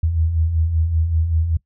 sine beating tone pair, 76.9 / 82.1 Hz, D#2 / E2, -20 / -6 cents, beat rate 5.2 Hz, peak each -25 / -16 dBFS, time 0.03-1.57 s, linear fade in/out 5 ms, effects noise-tail reverb RT60 0.1 s tail -21 dB re dry

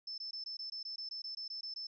sine tone bursts, 5274 Hz, E8, in tune, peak -40 dBFS, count 14, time 0.07-1.87 s, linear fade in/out 5 ms, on 110 ms, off 20 ms, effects none

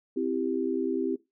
sine chord, C major, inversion none, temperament equal with one note detuned, 261.6 / 331.9 / 392 Hz, C4 / E4 / G4, 0 / +12 / 0 cents, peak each -30 dBFS, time 0.16-1.16 s, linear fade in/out 10 ms, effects noise-tail reverb RT60 0.2 s tail -19 dB re dry

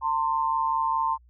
sine tone pair together, 903.2 / 1048 Hz, A5 / C6, +45 / +2 cents, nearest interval minor third, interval 257 cents, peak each -25 dBFS, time 0.01-1.18 s, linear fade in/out 50 ms, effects added 60 Hz sine -53 dBFS peak until 1.29 s

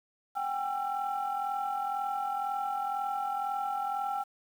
sine tone cluster, 764 / 806 / 1345 Hz, G5 / G5 / E6, -45 / +48 / +34 cents, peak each -36 / -31 / -36 dBFS, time 0.35-4.24 s, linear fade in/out 20 ms, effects tanh soft clip ceiling -23 dBFS + 9-bit

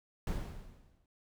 brown noise with exponential decay, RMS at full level -32 dBFS, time 0.27-1.06 s, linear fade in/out 2 ms, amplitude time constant 170 ms, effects none

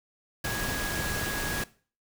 sine tone in noise, 1658 Hz, G#6, 3 cents flat, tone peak -34 dBFS, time 0.44-1.64 s, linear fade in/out 5 ms, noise pink, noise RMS -32 dBFS, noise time 0.44-1.64 s, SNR -5 dB, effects noise-tail reverb RT60 0.4 s tail -19 dB re dry

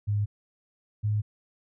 sine tone pair in turn, 103.4 / 105.57 Hz, G#2 / G#2, -7 / +29 cents, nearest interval unison, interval 36 cents, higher second, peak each -23 dBFS, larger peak neither, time 0.07-0.26 / 1.03-1.22 s, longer neither, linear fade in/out 20 ms, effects none

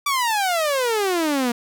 sawtooth exponential sweep, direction down, 1174.7 to 233.1 Hz, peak -15 dBFS, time 0.06-1.52 s, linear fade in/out 5 ms, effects none

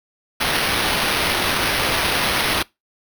white noise with sample-and-hold, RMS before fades -20 dBFS, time 0.4-2.63 s, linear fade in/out 10 ms, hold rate 7350 Hz, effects noise-tail reverb RT60 0.2 s tail -23 dB re dry

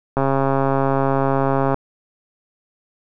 click train, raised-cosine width 1 ms, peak -5 dBFS, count 215, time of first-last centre 0.17-1.744 s, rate 136 Hz, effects none

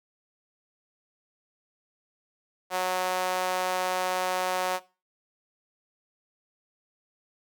sawtooth tone with high-pass filter, 183.8 Hz, F#3, 11 cents flat, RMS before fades -28 dBFS, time 2.7-4.8 s, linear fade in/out 50 ms, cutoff 670 Hz, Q 2, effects noise-tail reverb RT60 0.3 s tail -18 dB re dry

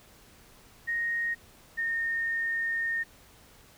sine tone pair in turn, 1864.7 / 1834.8 Hz, A#6 / A#6, 0 / -28 cents, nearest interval unison, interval 28 cents, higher first, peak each -27 dBFS, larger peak neither, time 0.87-1.35 / 1.77-3.04 s, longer second, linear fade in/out 20 ms, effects pink hiss -56 dBFS RMS until 3.77 s

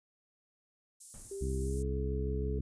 pink high-pass noise, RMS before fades -47 dBFS, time 1-1.83 s, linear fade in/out 10 ms, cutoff 8100 Hz, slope 24 dB/octave
brown noise with exponential decay, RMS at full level -49 dBFS, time 1.14-1.7 s, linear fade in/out 1 ms, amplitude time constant 120 ms
sine tone with pitch glide, 393.4 to 424.1 Hz, G4 to G#4, +6 to +36 cents, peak -38 dBFS, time 1.31-2.59 s, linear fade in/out 5 ms, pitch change +130 cents, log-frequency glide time 1.6-1.82 s
harmonic tone, 66.2 Hz, C2, 21 cents sharp, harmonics 1 / 2 / 3 / 4 / 5, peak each -33 / -39 / -43 / -45 / -47 dBFS, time 1.41-2.61 s, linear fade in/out 5 ms
effects resampled to 22050 Hz

